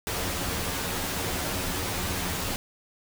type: noise with comb filter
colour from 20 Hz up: pink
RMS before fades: -30 dBFS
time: 0.07-2.56 s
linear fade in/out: 0 ms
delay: 11 ms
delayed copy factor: +0.65
effects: none